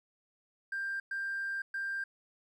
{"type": "tone bursts at uneven times", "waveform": "triangle", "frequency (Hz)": 1587, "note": "G6", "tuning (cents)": 21, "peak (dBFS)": -30, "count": 3, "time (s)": [[0.72, 1], [1.11, 1.62], [1.74, 2.04]], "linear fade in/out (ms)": 5, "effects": ["tanh soft clip ceiling -30 dBFS"]}